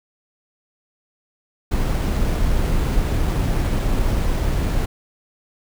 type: noise with sample-and-hold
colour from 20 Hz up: brown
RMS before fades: -19 dBFS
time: 1.71-4.86 s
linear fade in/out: 10 ms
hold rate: 11025 Hz
effects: none